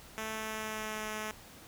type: tone with pitch glide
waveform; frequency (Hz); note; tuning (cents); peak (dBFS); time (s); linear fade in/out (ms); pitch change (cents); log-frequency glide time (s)
5% pulse; 219.2 to 215.3; A3 to A3; -6 to -37; -25; 0.18-1.31; 0; -31; 0.32-1.07
effects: pink hiss -53 dBFS RMS until 1.67 s